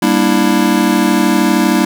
square chord, E half-diminished seventh, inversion first, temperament just, 197.78 / 237.3 / 296.7 / 329.6 Hz, G3 / Bb3 / D4 / E4, +16 / +31 / +18 / 0 cents, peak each -16 dBFS, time 0.02-1.85 s, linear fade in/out 5 ms, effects none

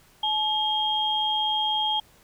sine tone pair together, 857 / 3232 Hz, A5 / G#7, -46 / -48 cents, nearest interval octave + major seventh, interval 2298 cents, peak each -26 / -24 dBFS, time 0.23-2 s, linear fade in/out 5 ms, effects pink hiss -57 dBFS RMS until 2.23 s

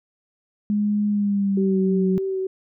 sine tone with pitch glide, 207.7 to 186.11 Hz, G#3 to F#3, 0 to +10 cents, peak -18 dBFS, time 0.7-2.18 s, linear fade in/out 0 ms, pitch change -190 cents, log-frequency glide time 1.08-1.97 s
sine tone with vibrato, 381.7 Hz, G4, 46 cents flat, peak -22 dBFS, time 1.57-2.47 s, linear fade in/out 5 ms, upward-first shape triangle, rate 3.3 Hz, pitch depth 21 cents each way
effects none

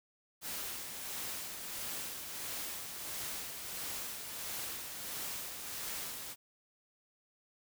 white noise with tremolo, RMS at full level -40 dBFS, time 0.41-6.36 s, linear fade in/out 50 ms, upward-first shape sine, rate 1.5 Hz, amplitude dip 40%, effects none

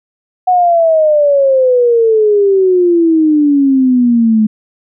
sine exponential sweep, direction down, 740 to 213.1 Hz, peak -6 dBFS, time 0.47-4.47 s, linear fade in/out 10 ms, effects none

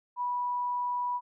sine tone, 980 Hz, B5, 14 cents flat, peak -28 dBFS, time 0.16-1.21 s, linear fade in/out 50 ms, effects none

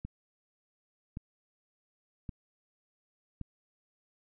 click train, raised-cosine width 5 ms, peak -26 dBFS, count 4, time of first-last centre 0.05-3.413 s, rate 0.892 Hz, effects none

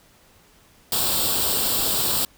white noise with comb filter, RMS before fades -22 dBFS, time 0.92-2.25 s, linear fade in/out 2 ms, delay 0.24 ms, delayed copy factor +0.7, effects pink hiss -55 dBFS RMS until 2.37 s

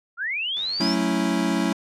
sine linear sweep, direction up, 1334 to 5580 Hz, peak -24 dBFS, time 0.17-0.96 s, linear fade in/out 50 ms
click train, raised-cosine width 0.2 ms, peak -25 dBFS, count 45, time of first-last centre 0.57-1.024 s, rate 97 Hz
square chord, F# minor seventh, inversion none, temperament equal, 185 / 220 / 277.2 / 329.6 Hz, F#3 / A3 / C#4 / E4, 0 / 0 / 0 / 0 cents, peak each -27 dBFS, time 0.8-1.73 s, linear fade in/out 5 ms
effects low-pass 9000 Hz 12 dB/octave

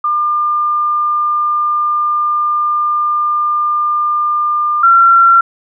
sine tone pair in turn, 1200 / 1364.2 Hz, D6 / F6, +37 / -41 cents, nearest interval major second, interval 222 cents, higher second, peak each -11 / -4 dBFS, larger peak second, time 0.04-4.83 / 4.83-5.41 s, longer first, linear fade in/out 5 ms, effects none

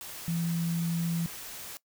sine tone in noise, 168.3 Hz, E3, 36 cents sharp, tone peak -27 dBFS, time 0.28-1.26 s, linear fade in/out 0 ms, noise white, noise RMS -42 dBFS, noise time 0.01-1.77 s, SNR +12 dB, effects noise-tail reverb RT60 0.1 s tail -20 dB re dry

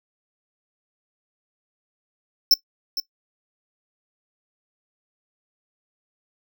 square tone with echo, 5330 Hz, E8, 18 cents sharp, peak -11 dBFS, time 2.51-2.54 s, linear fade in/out 2 ms, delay 460 ms, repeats 1, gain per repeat -12 dB, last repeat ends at 3 s, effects noise-tail reverb RT60 0.1 s tail -18 dB re dry

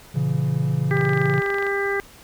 triangle chord, A# diminished, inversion none, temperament just, 116.54 / 139.85 / 167.82 Hz, A#2 / C#3 / E3, 0 / +16 / +31 cents, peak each -25 / -19 / -23 dBFS, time 0.14-1.41 s, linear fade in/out 20 ms
harmonic tone, 398.2 Hz, G4, 27 cents sharp, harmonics 1 / 2 / 3 / 4 / 5, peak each -23 / -32 / -32 / -28 / -27 dBFS, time 0.91-2 s, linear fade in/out 0 ms
click train, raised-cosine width 0.3 ms, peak -17 dBFS, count 18, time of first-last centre 0.97-1.667 s, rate 24.4 Hz
effects pink hiss -47 dBFS RMS until 2.23 s

